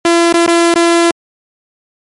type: tone with dropouts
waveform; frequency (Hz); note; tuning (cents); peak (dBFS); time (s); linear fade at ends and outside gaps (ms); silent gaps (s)
sawtooth; 339.2; E4; +50; -3; 0.05-1.11; 2; 0.326-0.34 / 0.464-0.476 / 0.741-0.758
effects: MP3 48 kbps